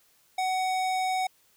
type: tone with hard clipping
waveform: sine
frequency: 748 Hz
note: F#5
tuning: 19 cents sharp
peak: -27 dBFS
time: 0.38-1.27 s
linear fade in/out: 5 ms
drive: 18 dB
effects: white hiss -64 dBFS RMS until 1.56 s